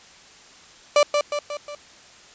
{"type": "tone with echo", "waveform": "35% pulse", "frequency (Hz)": 586, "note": "D5", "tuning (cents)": -4, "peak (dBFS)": -11, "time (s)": [0.96, 1.03], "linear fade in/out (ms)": 2, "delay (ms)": 180, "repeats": 4, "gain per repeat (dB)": -5, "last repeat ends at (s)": 1.75, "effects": ["white hiss -48 dBFS RMS until 2.34 s", "resampled to 16000 Hz"]}